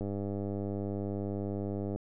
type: click train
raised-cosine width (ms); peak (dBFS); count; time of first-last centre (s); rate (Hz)
2; -23; 196; 0.01-1.96; 100
effects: none